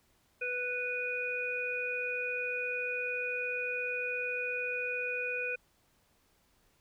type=harmonic tone; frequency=494.3 Hz; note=B4; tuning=1 cent sharp; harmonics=1 / 3 / 5; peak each=-38 / -39 / -34 dBFS; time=0.41-5.56 s; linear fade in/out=10 ms; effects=pink hiss -70 dBFS RMS until 6.8 s